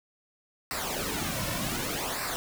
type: noise with flanger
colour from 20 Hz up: pink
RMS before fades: -32 dBFS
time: 0.71-2.36 s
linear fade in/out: 0 ms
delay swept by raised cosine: 0.3 to 2.5 ms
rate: 0.66 Hz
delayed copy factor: -0.7
effects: none